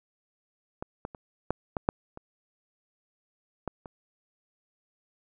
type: clicks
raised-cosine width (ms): 1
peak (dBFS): -20 / -20 / -28 / -12 / -15 / -8 / -27 / -17 / -27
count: 9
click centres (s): 0.825 / 1.051 / 1.148 / 1.506 / 1.768 / 1.889 / 2.174 / 3.677 / 3.858
effects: none